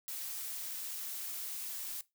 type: noise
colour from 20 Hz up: blue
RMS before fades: -41 dBFS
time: 0.08-2.01 s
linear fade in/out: 0 ms
effects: noise-tail reverb RT60 0.2 s tail -19 dB re dry